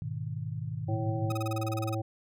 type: chord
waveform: sine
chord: G# minor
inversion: none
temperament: equal with one note detuned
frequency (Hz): 103.83 / 123.47 / 155.11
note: G#2 / B2 / D#3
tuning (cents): 0 / 0 / -5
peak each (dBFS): -37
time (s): 0.02-1.32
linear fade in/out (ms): 0
type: harmonic tone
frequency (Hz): 110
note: A2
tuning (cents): 0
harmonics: 1 / 3 / 5 / 7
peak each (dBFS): -31 / -36 / -38 / -39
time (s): 0.88-2.02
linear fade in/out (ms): 10
type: tone bursts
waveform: sawtooth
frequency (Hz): 1263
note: D#6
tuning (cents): +26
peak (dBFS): -32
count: 13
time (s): 1.3-1.947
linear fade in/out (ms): 5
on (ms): 23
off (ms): 29
effects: none